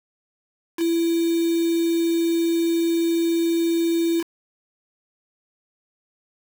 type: tone with quantisation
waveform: sine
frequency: 334.2 Hz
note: E4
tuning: 24 cents sharp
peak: -18 dBFS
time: 0.77-4.24 s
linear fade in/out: 50 ms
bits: 5
effects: none